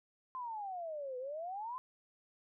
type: exponential two-way sweep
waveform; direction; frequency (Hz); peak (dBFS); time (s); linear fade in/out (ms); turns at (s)
sine; down then up; 1046.5 to 493.9 to 1046.5; -39; 0.35-1.78; 0; 1.18
effects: none